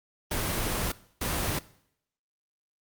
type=noise bursts at uneven times; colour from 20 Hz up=pink; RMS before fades=-29 dBFS; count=2; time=0.31-0.92 / 1.21-1.59 s; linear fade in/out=5 ms; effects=noise-tail reverb RT60 0.7 s tail -19 dB re dry + Opus 24 kbps